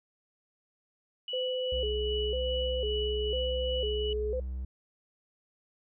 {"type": "tone with tremolo", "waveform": "sine", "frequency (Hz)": 2947, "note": "F#7", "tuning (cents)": -8, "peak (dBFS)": -33, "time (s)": [1.28, 4.13], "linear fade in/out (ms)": 2, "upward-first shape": "sine", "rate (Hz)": 2.5, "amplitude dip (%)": 35}
{"type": "tone with vibrato", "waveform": "sine", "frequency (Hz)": 464.7, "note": "A#4", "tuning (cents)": -5, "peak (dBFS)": -30, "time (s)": [1.33, 4.4], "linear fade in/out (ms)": 5, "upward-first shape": "square", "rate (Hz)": 1, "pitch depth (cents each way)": 160}
{"type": "tone", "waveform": "triangle", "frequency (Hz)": 64, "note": "C2", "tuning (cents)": -38, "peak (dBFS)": -31, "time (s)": [1.72, 4.65], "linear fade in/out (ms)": 5}
{"effects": []}